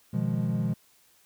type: chord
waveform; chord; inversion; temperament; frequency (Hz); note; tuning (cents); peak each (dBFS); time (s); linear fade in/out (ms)
triangle; F half-diminished seventh; second; equal; 123.47 / 155.56 / 174.61 / 207.7; Cb3 / Eb3 / F3 / Ab3; 0 / 0 / 0 / 0; -28 / -30 / -28 / -29; 0.13-0.74; 10
effects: white hiss -62 dBFS RMS until 1.25 s